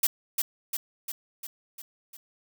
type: noise with echo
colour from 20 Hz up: blue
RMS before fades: -22 dBFS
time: 0.03-0.07 s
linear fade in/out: 5 ms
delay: 350 ms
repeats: 6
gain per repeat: -4 dB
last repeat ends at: 2.17 s
effects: none

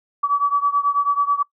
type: beating tone pair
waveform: sine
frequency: 1142 / 1151.2 Hz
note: D6 / D6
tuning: -49 / -35 cents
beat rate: 9.2 Hz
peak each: -18 / -20 dBFS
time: 0.23-1.43 s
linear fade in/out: 10 ms
effects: noise-tail reverb RT60 0.1 s tail -23 dB re dry

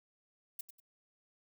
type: noise with echo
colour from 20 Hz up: violet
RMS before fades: -40 dBFS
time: 0.59-0.61 s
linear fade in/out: 5 ms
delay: 96 ms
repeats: 2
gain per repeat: -11 dB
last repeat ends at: 0.802 s
effects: none

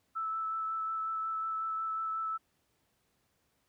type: tone with vibrato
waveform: sine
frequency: 1314 Hz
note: E6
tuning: 6 cents flat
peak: -32 dBFS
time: 0.15-2.38 s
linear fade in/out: 20 ms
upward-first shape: sine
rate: 5.5 Hz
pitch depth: 11 cents each way
effects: pink hiss -75 dBFS RMS until 3.68 s + high-pass 60 Hz 12 dB/octave

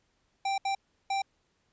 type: tone bursts at uneven times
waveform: square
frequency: 784 Hz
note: G5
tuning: in tune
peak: -28 dBFS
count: 3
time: 0.45-0.58 / 0.65-0.75 / 1.1-1.22 s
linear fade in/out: 5 ms
effects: pink hiss -73 dBFS RMS until 1.72 s + resampled to 16000 Hz

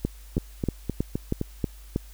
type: two click trains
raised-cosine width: 3 ms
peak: -13 / -11 dBFS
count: 5 / 7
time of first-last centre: 0.38-1.414 / 0.05-1.961 s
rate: 3.87 / 3.14 Hz
effects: added 50 Hz sine -43 dBFS peak until 2.13 s + white hiss -54 dBFS RMS until 2.13 s

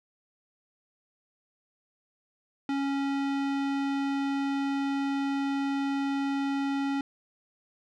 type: tone with low-pass filter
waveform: square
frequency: 276.8 Hz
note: C#4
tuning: 2 cents flat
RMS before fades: -29 dBFS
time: 2.69-7.01 s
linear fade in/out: 2 ms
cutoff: 3700 Hz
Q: 0.64
effects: none

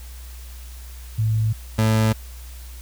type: tone pair in turn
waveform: sine / 30% pulse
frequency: 110 / 110 Hz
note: A2 / A2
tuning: 0 / 0 cents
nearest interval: unison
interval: 0 cents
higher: neither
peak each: -17 / -13 dBFS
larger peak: second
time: 1.18-1.53 / 1.78-2.13 s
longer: neither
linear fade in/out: 10 ms
effects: added 61 Hz sine -35 dBFS peak until 2.81 s + white hiss -46 dBFS RMS until 2.81 s

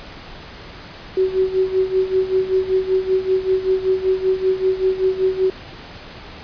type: tone with tremolo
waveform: sine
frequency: 376.6 Hz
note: F#4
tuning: 31 cents sharp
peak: -12 dBFS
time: 1.17-5.5 s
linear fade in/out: 2 ms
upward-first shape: sine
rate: 5.2 Hz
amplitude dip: 80%
effects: pink hiss -37 dBFS RMS until 6.43 s + resampled to 11025 Hz

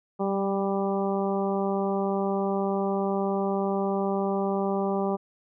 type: harmonic tone with a mistuned harmonic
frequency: 196.7 Hz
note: G3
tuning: 6 cents sharp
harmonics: 1 / 2 / 3 / 4 / 5 / 6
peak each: -28 / -28 / -32 / -32 / -37 / -38 dBFS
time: 0.19-5.17 s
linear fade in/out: 20 ms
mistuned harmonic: 1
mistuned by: -18 cents
effects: none

